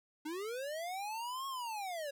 square linear two-way sweep, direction up then down, 293.7 to 1100 to 546 Hz, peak -39 dBFS, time 0.25-2.11 s, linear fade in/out 10 ms, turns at 1.47 s, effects none

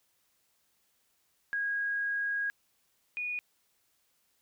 sine tone pair in turn, 1641 / 2459 Hz, G#6 / D#7, -21 / -21 cents, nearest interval perfect fifth, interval 700 cents, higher second, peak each -29 / -32 dBFS, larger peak first, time 1.53-2.5 / 3.17-3.39 s, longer first, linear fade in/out 0 ms, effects white hiss -73 dBFS RMS until 4.41 s

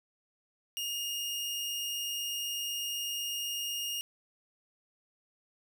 sawtooth tone, 2842 Hz, F7, 30 cents sharp, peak -30 dBFS, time 0.77-4.01 s, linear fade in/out 0 ms, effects none

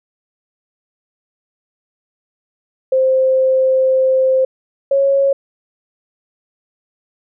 sine tone pair in turn, 523.3 / 550.4 Hz, C5 / C#5, 0 / -12 cents, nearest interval minor second, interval 88 cents, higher second, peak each -10 dBFS, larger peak neither, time 2.92-4.45 / 4.91-5.33 s, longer first, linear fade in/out 5 ms, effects none

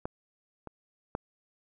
clicks, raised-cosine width 1 ms, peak -19 / -27 / -17 dBFS, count 3, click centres 0.055 / 0.673 / 1.151 s, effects none

